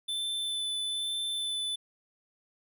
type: tone with vibrato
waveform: square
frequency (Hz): 3520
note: A7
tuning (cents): 0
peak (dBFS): -31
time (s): 0.08-1.76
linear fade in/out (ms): 10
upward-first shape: sine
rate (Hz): 1.1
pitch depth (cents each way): 11
effects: none